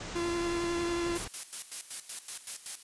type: low-pass noise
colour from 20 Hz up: pink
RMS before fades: -41 dBFS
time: 0-1.28 s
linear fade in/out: 5 ms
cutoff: 7900 Hz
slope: 48 dB/octave
type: tone with vibrato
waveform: 45% pulse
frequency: 343.5 Hz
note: F4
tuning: 29 cents flat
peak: -30 dBFS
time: 0.15-1.18 s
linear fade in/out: 10 ms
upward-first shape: sine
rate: 11 Hz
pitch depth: 14 cents each way
type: noise with tremolo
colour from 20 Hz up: blue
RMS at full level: -36 dBFS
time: 1.15-2.83 s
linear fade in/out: 5 ms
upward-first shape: square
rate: 5.3 Hz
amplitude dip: 75%
effects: resampled to 24000 Hz